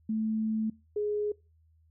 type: tone pair in turn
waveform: sine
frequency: 219 / 417.3 Hz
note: A3 / G#4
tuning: -8 / +8 cents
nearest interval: major seventh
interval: 1116 cents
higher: second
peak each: -27 dBFS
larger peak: neither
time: 0.09-0.7 / 0.96-1.32 s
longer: first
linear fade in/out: 5 ms
effects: noise-tail reverb RT60 0.3 s tail -24 dB re dry + added 80 Hz sine -61 dBFS peak until 1.9 s